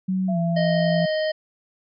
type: tone with pitch glide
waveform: sine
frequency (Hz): 187.5 to 168.98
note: F#3 to E3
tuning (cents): +23 to +43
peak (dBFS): -20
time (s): 0.08-1.06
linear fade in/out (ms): 10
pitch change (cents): -180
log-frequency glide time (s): 0.31-0.38
type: tone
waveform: sine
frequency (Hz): 673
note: E5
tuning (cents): +36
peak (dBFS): -27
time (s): 0.28-1.06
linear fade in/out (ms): 10
type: harmonic tone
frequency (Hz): 622.3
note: D#5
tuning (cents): 0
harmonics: 1 / 3 / 5 / 7 / 8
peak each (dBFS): -21 / -31 / -35 / -38 / -39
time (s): 0.56-1.32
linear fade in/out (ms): 10
effects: none